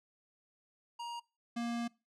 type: tone pair in turn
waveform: square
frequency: 944 / 235.3 Hz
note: A#5 / A#3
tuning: +22 / +16 cents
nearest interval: 2 octaves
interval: 2406 cents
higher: first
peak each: -40 / -35 dBFS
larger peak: second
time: 0.99-1.2 / 1.56-1.88 s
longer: second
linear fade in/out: 10 ms
effects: noise-tail reverb RT60 0.3 s tail -24 dB re dry + low-pass 7000 Hz 12 dB/octave